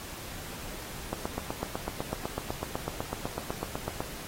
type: click train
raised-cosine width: 1 ms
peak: -17 dBFS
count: 24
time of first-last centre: 1.13-4.005 s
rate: 8 Hz
effects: pink hiss -42 dBFS RMS until 4.27 s + AAC 48 kbps